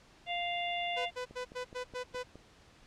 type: harmonic tone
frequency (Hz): 698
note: F5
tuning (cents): -1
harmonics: 1 / 3 / 4 / 5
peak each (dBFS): -35 / -39 / -39 / -42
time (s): 0.26-1.11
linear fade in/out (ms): 50
type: tone bursts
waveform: sawtooth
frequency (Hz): 500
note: B4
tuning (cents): +21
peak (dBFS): -32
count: 7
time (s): 0.96-2.236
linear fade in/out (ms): 20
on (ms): 100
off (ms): 96
type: click train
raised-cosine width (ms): 2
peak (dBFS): -36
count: 6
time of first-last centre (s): 1.31-2.356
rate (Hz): 4.78
effects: pink hiss -60 dBFS RMS until 2.86 s + low-pass 6000 Hz 12 dB/octave